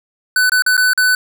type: tone with dropouts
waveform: square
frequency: 1500 Hz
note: F#6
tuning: 23 cents sharp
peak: -11 dBFS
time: 0.36-1.15 s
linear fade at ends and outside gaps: 2 ms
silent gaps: 0.496-0.519 / 0.622-0.663 / 0.768-0.777 / 0.934-0.976 s
effects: none